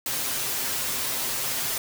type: noise with comb filter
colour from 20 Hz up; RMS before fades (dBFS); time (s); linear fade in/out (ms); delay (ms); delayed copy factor
white; -28; 0.06-1.78; 2; 7.6; +0.65
effects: none